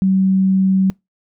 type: tone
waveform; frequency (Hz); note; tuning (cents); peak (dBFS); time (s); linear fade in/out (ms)
sine; 190.5; G3; -49; -11; 0.02-0.9; 0
effects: noise-tail reverb RT60 0.2 s tail -26 dB re dry